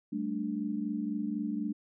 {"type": "chord", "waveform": "sine", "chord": "G suspended second", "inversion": "none", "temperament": "equal", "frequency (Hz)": [196, 220, 293.7], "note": ["G3", "A3", "D4"], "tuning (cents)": [0, 0, 0], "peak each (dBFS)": [-37, -34, -35], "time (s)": [0.12, 1.73], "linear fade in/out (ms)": 10, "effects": []}